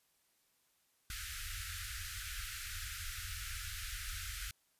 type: band-stop noise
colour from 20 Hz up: pink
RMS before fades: -43 dBFS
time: 1.1-4.51 s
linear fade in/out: 2 ms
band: 100 to 1300 Hz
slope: 96 dB/octave
effects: white hiss -75 dBFS RMS until 4.79 s + resampled to 32000 Hz